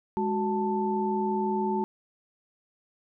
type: tone cluster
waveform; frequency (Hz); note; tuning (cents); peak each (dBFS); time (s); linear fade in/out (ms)
sine; 208.5 / 371.7 / 883; G#3 / F#4 / A5; +7 / +8 / +6; -29; 0.17-1.84; 0
effects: none